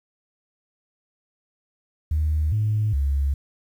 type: tone with pitch steps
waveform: sine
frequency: 76.9 / 107 / 69.6 Hz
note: D#2 / A2 / C#2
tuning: -20 / -48 / +8 cents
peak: -18 dBFS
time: 2.11-3.34 s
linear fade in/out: 5 ms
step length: 410 ms
effects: tanh soft clip ceiling -14 dBFS + 9-bit